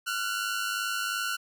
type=tone pair together; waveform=sawtooth; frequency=1376 / 1478.8 Hz; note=F6 / F#6; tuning=-26 / -1 cents; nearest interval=minor second; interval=125 cents; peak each=-28 dBFS; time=0.06-1.37 s; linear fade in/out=20 ms; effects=none

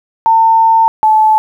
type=tone pair in turn; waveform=sine; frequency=900 / 867.8 Hz; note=A5 / A5; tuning=+39 / -24 cents; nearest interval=minor second; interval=63 cents; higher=first; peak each=-5 dBFS; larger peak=neither; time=0.26-0.88 / 1.03-1.38 s; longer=first; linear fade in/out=0 ms; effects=7-bit

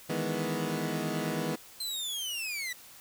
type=chord; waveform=20% pulse; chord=E major seventh; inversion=third; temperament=equal; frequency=155.56 / 164.81 / 207.7 / 246.9 Hz; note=D#3 / E3 / G#3 / B3; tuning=0 / 0 / 0 / 0 cents; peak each=-31 dBFS; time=0.09-1.56 s; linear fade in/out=10 ms
type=linear sweep; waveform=sawtooth; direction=down; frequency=4140 to 1921 Hz; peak=-30 dBFS; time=1.8-2.73 s; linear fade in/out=5 ms
effects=white hiss -52 dBFS RMS until 3 s

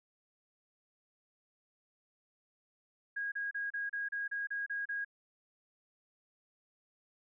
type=tone bursts; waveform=sine; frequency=1639 Hz; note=G#6; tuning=23 cents flat; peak=-34 dBFS; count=10; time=3.16-5.048 s; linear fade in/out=10 ms; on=160 ms; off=32 ms; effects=none

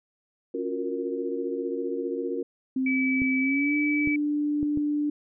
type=chord; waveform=sine; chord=Gb major seventh; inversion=second; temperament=equal with one note detuned; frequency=277.2 / 349.2 / 364.3 / 466.2 Hz; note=Db4 / F4 / Gb4 / Bb4; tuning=0 / 0 / -27 / 0 cents; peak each=-33 / -34 / -33 / -31 dBFS; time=0.54-2.43 s; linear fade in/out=5 ms
type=tone with pitch glide; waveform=sine; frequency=261.6 to 295.3 Hz; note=C4 to D4; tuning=0 to +10 cents; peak=-23 dBFS; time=2.76-5.1 s; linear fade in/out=5 ms; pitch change=+210 cents; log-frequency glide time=3.4-3.75 s
type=tone; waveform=sine; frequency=2296 Hz; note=D7; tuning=40 cents flat; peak=-26 dBFS; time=2.86-4.16 s; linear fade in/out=5 ms
type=clicks; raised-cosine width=3 ms; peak=-21 dBFS; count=4; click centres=3.219 / 4.074 / 4.629 / 4.774 s
effects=none

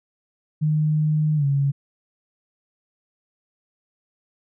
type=tone with pitch glide; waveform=sine; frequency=153.3 to 139.77 Hz; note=D#3 to C#3; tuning=-25 to +15 cents; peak=-17 dBFS; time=0.61-1.72 s; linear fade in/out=20 ms; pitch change=-160 cents; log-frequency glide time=1.36-1.45 s; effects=none

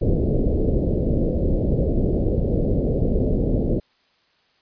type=low-pass noise; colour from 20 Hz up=pink; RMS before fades=-20 dBFS; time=0.01-3.8 s; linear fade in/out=10 ms; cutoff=570 Hz; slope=48 dB/octave; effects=white hiss -62 dBFS RMS until 4.61 s + resampled to 11025 Hz

